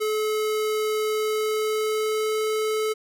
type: tone with pitch glide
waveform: square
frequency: 430 to 433.2 Hz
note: A4 to A4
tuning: -40 to -27 cents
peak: -23 dBFS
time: 0-2.94 s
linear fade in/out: 20 ms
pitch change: +13 cents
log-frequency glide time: 1-2.43 s
effects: none